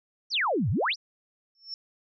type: exponential two-way sweep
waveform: sine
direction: down then up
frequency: 6110 to 87.31 to 6110 Hz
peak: -23 dBFS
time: 0.3-0.96 s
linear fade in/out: 50 ms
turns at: 0.7 s
type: tone with exponential growth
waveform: sine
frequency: 5400 Hz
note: E8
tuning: 41 cents sharp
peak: -30 dBFS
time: 1.55-1.74 s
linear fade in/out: 1 ms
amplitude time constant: 41 ms
effects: none